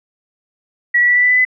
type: tone with pitch steps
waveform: sine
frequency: 1930 / 1943.4 / 1956.9 / 1970.6 / 1984.3 / 1998.1 / 2012 Hz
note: B6 / B6 / B6 / B6 / B6 / B6 / B6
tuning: -40 / -28 / -16 / -4 / +8 / +20 / +32 cents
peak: -9 dBFS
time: 0.94-1.451 s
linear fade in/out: 10 ms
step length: 73 ms
effects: none

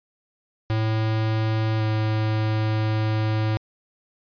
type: tone pair in turn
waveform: square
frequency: 110 / 108.8 Hz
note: A2 / A2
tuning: 0 / -19 cents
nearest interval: unison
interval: 19 cents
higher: first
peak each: -21 dBFS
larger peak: neither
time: 0.7-1.8 / 1.8-3.57 s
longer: second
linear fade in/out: 0 ms
effects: resampled to 11025 Hz

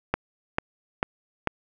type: click train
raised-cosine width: 0.5 ms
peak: -7 dBFS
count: 4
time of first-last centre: 0.14-1.473 s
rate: 2.25 Hz
effects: none

